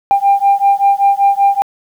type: beating tone pair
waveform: sine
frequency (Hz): 794 / 799.2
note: G5 / G5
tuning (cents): +22 / +33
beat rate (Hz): 5.2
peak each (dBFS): -10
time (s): 0.11-1.62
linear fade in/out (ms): 0
effects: tanh soft clip ceiling -3 dBFS + 7-bit